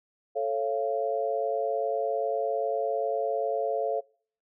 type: chord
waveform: sine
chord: A augmented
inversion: none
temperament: just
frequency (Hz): 440 / 550 / 687.5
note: A4 / C#5 / E#5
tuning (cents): 0 / -14 / -27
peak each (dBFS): -30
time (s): 0.35-4.01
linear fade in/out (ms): 20
effects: noise-tail reverb RT60 0.5 s tail -24 dB re dry